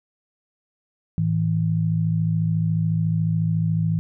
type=tone pair together; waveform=sine; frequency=108.39 / 162.4 Hz; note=A2 / E3; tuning=-26 / -26 cents; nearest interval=perfect fifth; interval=700 cents; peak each=-23 / -20 dBFS; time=1.18-3.99 s; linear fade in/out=0 ms; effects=none